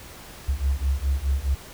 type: beating tone pair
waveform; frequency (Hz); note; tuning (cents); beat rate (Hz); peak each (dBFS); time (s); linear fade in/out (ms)
sine; 65.9 / 70.7; C2 / C#2; +13 / +35; 4.8; -24; 0.48-1.55; 10
effects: pink hiss -43 dBFS RMS until 1.73 s